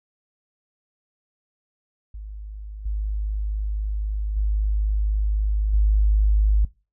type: tone with level steps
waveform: sine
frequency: 51.91 Hz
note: G#1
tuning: in tune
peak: -32 / -22 / -18 / -14 dBFS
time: 2.14-6.65 s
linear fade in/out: 5 ms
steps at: 2.85 / 4.36 / 5.73 s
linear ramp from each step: 10 ms
effects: noise-tail reverb RT60 0.3 s tail -22 dB re dry